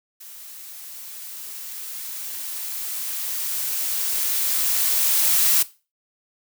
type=noise with level ramp; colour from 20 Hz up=blue; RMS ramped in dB=-41 to -17 dBFS; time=0.2-5.63 s; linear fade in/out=10 ms; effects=noise-tail reverb RT60 0.3 s tail -17 dB re dry